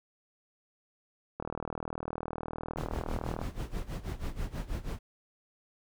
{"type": "click train", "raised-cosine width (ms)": 1, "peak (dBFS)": -21, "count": 81, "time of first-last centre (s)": [1.4, 3.415], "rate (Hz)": 39.7}
{"type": "noise with tremolo", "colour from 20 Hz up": "brown", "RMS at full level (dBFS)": -33, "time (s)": [2.77, 4.99], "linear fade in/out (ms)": 5, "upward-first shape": "sine", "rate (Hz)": 6.2, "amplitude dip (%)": 85}
{"effects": []}